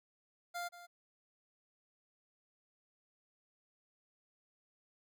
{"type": "tone with echo", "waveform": "25% pulse", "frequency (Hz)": 698.5, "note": "F5", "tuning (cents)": 0, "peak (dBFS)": -35, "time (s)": [0.54, 0.69], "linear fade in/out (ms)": 20, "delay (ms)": 180, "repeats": 1, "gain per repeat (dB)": -13, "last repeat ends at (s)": 0.87, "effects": []}